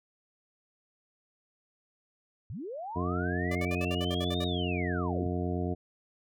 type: linear two-way sweep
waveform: sine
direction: up then down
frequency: 78.9 to 3798 to 78.9 Hz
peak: -36 dBFS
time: 2.5-5.27 s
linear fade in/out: 0 ms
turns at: 4.45 s
type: harmonic tone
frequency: 89 Hz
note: F2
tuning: 33 cents sharp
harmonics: 1 / 2 / 3 / 4 / 5 / 7 / 8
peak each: -33 / -35 / -36 / -37 / -39 / -42 / -41 dBFS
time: 2.95-5.75 s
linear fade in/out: 20 ms
type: tone bursts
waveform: sawtooth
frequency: 587.3 Hz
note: D5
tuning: in tune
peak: -32 dBFS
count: 10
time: 3.51-4.444 s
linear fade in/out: 5 ms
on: 43 ms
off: 56 ms
effects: none